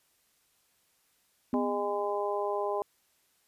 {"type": "tone with exponential decay", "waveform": "sine", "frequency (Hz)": 251, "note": "B3", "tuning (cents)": 28, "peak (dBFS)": -25, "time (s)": [1.53, 2.22], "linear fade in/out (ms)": 2, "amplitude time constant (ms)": 150}
{"type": "harmonic tone", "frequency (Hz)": 204.1, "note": "G#3", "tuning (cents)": -30, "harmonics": [2, 3, 4, 5], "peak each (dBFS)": [-32, -34, -35, -36], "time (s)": [1.54, 2.82], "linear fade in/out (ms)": 0}
{"effects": ["white hiss -70 dBFS RMS until 3.47 s", "resampled to 32000 Hz"]}